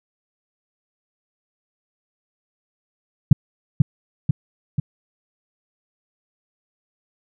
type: tone with echo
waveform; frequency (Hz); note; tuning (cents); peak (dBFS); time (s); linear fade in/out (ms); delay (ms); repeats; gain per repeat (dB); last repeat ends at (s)
sine; 140.9; C#3; +29; -3; 3.31-3.33; 5; 490; 3; -4; 4.8
effects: none